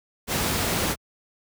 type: noise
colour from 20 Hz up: pink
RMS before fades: -24 dBFS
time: 0.27-0.96 s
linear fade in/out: 50 ms
effects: high-pass 60 Hz 12 dB/octave